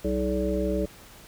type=harmonic tone with a mistuned harmonic; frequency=63.8 Hz; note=C2; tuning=43 cents flat; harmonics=1 / 3 / 5 / 7 / 9; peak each=-30 / -30 / -30 / -30 / -30 dBFS; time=0.04-0.86 s; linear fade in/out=10 ms; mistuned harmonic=7; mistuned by=-78 cents; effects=pink hiss -49 dBFS RMS until 1.27 s